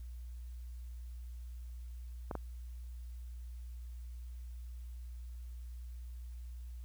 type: clicks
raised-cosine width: 1 ms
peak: -24 dBFS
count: 2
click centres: 2.312 / 2.353 s
effects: added 60 Hz sine -43 dBFS peak until 6.84 s + white hiss -69 dBFS RMS until 6.84 s